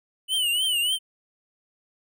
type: tone with vibrato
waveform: square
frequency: 2960 Hz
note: F#7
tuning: in tune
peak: -22 dBFS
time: 0.28-0.99 s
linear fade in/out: 50 ms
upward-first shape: triangle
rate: 3.4 Hz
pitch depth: 130 cents each way
effects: none